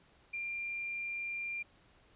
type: tone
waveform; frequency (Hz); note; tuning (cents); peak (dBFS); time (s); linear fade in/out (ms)
sine; 2386; D7; +27; -36; 0.33-1.63; 10
effects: pink hiss -65 dBFS RMS until 2.15 s + resampled to 8000 Hz